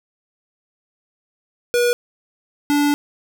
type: tone pair in turn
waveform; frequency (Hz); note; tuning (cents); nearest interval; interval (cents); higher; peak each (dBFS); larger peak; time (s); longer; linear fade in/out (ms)
square; 482.9 / 290.2; B4 / D4; -39 / -21; major sixth; 882; first; -15; neither; 1.74-1.93 / 2.7-2.94; second; 0
effects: none